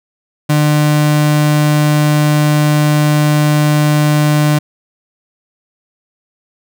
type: tone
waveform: 35% pulse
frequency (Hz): 150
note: D3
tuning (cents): +37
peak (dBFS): -7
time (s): 0.49-4.59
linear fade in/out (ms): 10
effects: none